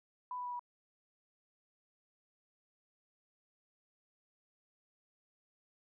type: tone with pitch steps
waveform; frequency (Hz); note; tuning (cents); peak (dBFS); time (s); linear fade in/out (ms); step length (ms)
sine; 995 / 987.6 / 980.2 / 972.8; B5 / B5 / B5 / B5; +13 / 0 / -13 / -26; -38; 0.31-0.594; 2; 71
effects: none